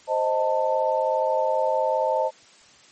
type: chord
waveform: sine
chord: A diminished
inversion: first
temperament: equal with one note detuned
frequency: 523.3 / 622.3 / 888.7 Hz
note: C5 / Eb5 / A5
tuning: 0 / 0 / +17 cents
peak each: -24 dBFS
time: 0.07-2.31 s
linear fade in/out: 50 ms
effects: white hiss -52 dBFS RMS until 2.91 s + MP3 32 kbps